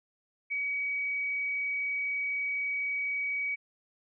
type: tone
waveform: sine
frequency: 2266 Hz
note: C#7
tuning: 37 cents sharp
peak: -29 dBFS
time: 0.5-3.56 s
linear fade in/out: 20 ms
effects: none